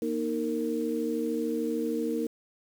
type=tone cluster; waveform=sine; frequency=237.3 / 310.5 / 460.2 Hz; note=A#3 / D#4 / A#4; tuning=+31 / -3 / -22 cents; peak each=-32 / -31 / -31 dBFS; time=0.02-2.27 s; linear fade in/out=2 ms; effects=8-bit